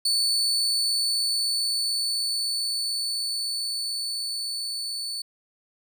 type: tone with level ramp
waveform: 35% pulse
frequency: 4471 Hz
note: C#8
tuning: 14 cents sharp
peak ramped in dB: -19 to -28 dBFS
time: 0.05-5.22 s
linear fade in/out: 5 ms
effects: none